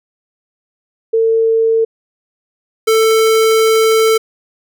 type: tone pair in turn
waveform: sine / square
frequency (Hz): 450.5 / 443.8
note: A4 / A4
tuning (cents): +41 / +15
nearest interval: unison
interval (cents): 26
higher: first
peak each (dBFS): -9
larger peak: neither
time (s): 1.13-1.85 / 2.87-4.18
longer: second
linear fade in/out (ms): 10
effects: none